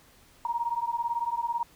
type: beating tone pair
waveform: sine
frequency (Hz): 932.3 / 950.3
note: A#5 / A#5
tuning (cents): 0 / +33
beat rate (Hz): 18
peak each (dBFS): -30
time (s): 0.45-1.63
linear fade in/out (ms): 2
effects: pink hiss -58 dBFS RMS until 1.75 s